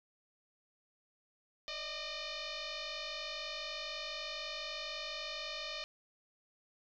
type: tone with frequency modulation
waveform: sine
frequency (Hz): 630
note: D#5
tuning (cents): +21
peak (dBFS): -39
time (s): 1.68-5.84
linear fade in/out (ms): 0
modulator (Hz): 606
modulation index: 7.4
effects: none